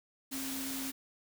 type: tone in noise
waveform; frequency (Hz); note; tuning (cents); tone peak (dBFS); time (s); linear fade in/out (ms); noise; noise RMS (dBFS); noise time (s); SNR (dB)
sine; 267.7; C4; +40; -39; 0.31-0.92; 20; white; -40; 0.31-0.92; -2
effects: none